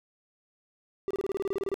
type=tone bursts; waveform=triangle; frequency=392 Hz; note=G4; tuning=in tune; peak=-25 dBFS; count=13; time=1.08-1.742 s; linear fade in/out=0 ms; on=26 ms; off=27 ms; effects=none